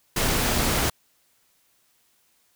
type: tone in noise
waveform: sine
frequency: 234.8 Hz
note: A#3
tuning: 13 cents sharp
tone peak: -31 dBFS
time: 0.41-0.7 s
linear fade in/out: 5 ms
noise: pink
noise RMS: -23 dBFS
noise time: 0.16-0.9 s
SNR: -11 dB
effects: white hiss -65 dBFS RMS until 2.55 s